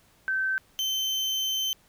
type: tone pair in turn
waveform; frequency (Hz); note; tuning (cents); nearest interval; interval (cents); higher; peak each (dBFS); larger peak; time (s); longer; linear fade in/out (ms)
sine / 35% pulse; 1544 / 3088; G6 / G7; -27 / -27; octave; 1200; second; -24 / -24; neither; 0.28-0.58 / 0.79-1.73; second; 0
effects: pink hiss -61 dBFS RMS until 1.88 s